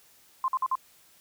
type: tone bursts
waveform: sine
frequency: 1046.5 Hz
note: C6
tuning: in tune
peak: -23 dBFS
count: 4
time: 0.44-0.754 s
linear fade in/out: 2 ms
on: 41 ms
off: 50 ms
effects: white hiss -59 dBFS RMS until 1.2 s